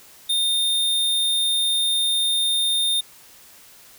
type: tone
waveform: square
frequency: 3638 Hz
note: A#7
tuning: 43 cents flat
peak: -19 dBFS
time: 0.29-3.01 s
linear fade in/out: 10 ms
effects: white hiss -48 dBFS RMS until 3.98 s

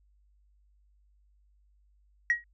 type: tone with exponential decay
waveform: sine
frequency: 1900 Hz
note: A#6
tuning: 33 cents sharp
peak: -17 dBFS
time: 2.3-2.44 s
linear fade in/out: 1 ms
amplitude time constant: 30 ms
effects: tanh soft clip ceiling -17 dBFS + added 50 Hz sine -62 dBFS peak until 2.53 s

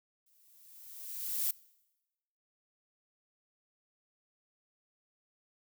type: noise with exponential growth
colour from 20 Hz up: violet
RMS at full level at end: -30 dBFS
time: 0.26-1.51 s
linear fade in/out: 5 ms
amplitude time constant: 270 ms
effects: noise-tail reverb RT60 1.0 s tail -23 dB re dry

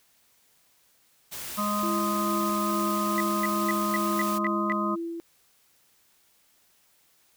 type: noise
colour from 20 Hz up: white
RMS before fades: -37 dBFS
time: 1.31-4.39 s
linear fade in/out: 20 ms
type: harmonic tone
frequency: 207.7 Hz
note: G#3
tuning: in tune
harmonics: 1 / 3 / 5 / 6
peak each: -29 / -35 / -32 / -29 dBFS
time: 1.57-4.96 s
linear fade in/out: 20 ms
type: tone with tremolo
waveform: sine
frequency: 335.4 Hz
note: E4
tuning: 30 cents sharp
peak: -29 dBFS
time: 1.83-5.2 s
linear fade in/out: 0 ms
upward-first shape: sine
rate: 2.3 Hz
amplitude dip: 35%
type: tone bursts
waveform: sine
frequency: 1975.5 Hz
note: B6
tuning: in tune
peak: -26 dBFS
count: 7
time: 3.18-4.721 s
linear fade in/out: 0 ms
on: 23 ms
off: 230 ms
effects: white hiss -64 dBFS RMS until 7.36 s

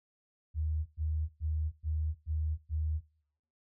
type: tone bursts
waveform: sine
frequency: 77.78 Hz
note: D#2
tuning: in tune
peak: -29 dBFS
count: 6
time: 0.54-3.01 s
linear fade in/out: 50 ms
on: 320 ms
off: 110 ms
effects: noise-tail reverb RT60 0.7 s tail -24 dB re dry

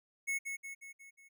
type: tone with echo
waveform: square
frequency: 2194 Hz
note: C#7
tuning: 18 cents flat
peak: -33 dBFS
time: 0.27-0.39 s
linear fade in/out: 20 ms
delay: 180 ms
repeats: 5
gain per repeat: -5 dB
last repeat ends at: 1.29 s
effects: none

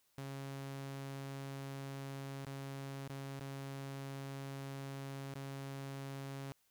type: tone with dropouts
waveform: sawtooth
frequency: 137 Hz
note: C#3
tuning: 20 cents flat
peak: -39 dBFS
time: 0.18-6.52 s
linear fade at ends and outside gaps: 0 ms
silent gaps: 2.451-2.468 / 3.077-3.097 / 3.395-3.409 / 5.338-5.354 s
effects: white hiss -75 dBFS RMS until 6.7 s

